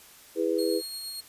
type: chord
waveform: sine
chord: E major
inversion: none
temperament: just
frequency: 329.6 / 412 / 494.4 Hz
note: E4 / G#4 / B4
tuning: 0 / -14 / +2 cents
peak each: -28 dBFS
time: 0.35-0.82 s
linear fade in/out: 50 ms
type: tone with tremolo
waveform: sawtooth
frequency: 4282 Hz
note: C8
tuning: 39 cents sharp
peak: -31 dBFS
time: 0.58-1.21 s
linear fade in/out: 10 ms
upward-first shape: triangle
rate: 8.6 Hz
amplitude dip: 30%
effects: white hiss -52 dBFS RMS until 1.28 s + resampled to 32000 Hz